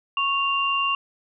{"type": "tone pair together", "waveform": "sine", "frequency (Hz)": [1105, 2784], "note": ["C#6", "F7"], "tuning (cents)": [-6, -6], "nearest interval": "octave + major third", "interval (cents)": 1600, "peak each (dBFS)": -23, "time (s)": [0.17, 0.95], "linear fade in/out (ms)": 2, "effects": []}